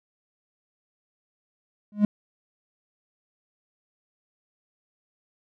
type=tone with exponential growth; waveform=triangle; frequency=207.7 Hz; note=G#3; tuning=in tune; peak=-10 dBFS; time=1.92-2.05 s; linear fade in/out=2 ms; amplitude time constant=28 ms; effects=none